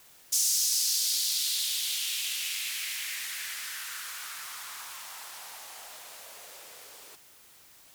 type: noise with band-pass filter sweep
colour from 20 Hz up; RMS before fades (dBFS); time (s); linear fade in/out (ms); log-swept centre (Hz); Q
violet; -33; 0.32-7.16; 10; 6200 to 420; 2.4
effects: white hiss -56 dBFS RMS until 7.94 s